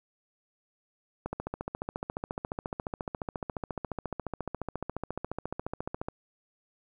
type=click train; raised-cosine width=1 ms; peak=-19 dBFS; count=70; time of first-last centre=1.26-6.085 s; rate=14.3 Hz; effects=10-bit